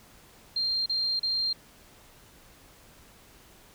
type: tone bursts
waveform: sine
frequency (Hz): 4186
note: C8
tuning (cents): 0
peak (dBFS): -25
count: 3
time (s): 0.56-1.53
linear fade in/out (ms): 5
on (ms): 300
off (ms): 35
effects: pink hiss -55 dBFS RMS until 3.74 s